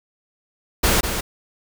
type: noise with echo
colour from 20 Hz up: pink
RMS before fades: -17 dBFS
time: 0.83-1.01 s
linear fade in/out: 10 ms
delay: 200 ms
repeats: 1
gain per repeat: -7 dB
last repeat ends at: 1.21 s
effects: none